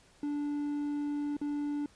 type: tone with dropouts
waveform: triangle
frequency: 291.5 Hz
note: D4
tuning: 13 cents flat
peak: -29 dBFS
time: 0.23-1.86 s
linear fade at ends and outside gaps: 2 ms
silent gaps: 1.368-1.414 s
effects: pink hiss -62 dBFS RMS until 1.95 s + resampled to 22050 Hz